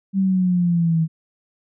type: exponential sweep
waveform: sine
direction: down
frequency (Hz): 195.4 to 159.4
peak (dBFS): -15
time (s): 0.13-1.08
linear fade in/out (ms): 50
effects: none